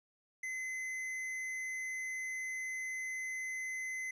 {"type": "tone with hard clipping", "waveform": "triangle", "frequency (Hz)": 2044, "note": "C7", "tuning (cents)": -41, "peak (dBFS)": -39, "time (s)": [0.43, 4.11], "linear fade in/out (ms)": 5, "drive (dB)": 12, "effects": []}